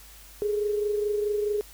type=tone pair together; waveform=sine; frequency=415.3 / 440 Hz; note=G#4 / A4; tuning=0 / 0 cents; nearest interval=minor second; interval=100 cents; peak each=-24 / -34 dBFS; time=0.42-1.61 s; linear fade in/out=0 ms; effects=added 50 Hz sine -50 dBFS peak until 1.73 s + white hiss -50 dBFS RMS until 1.73 s